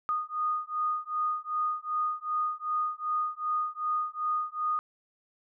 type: beating tone pair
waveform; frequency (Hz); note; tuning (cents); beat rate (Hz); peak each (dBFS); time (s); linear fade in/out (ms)
sine; 1232 / 1234.6; D#6 / D#6; -17 / -14; 2.6; -31; 0.09-4.79; 0
effects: none